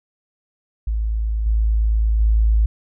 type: tone with level steps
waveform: sine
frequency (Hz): 54.4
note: A1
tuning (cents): -19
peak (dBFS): -18 / -14 / -12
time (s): 0.87-2.66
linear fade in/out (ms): 5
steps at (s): 1.46 / 2.2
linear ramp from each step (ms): 5
effects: none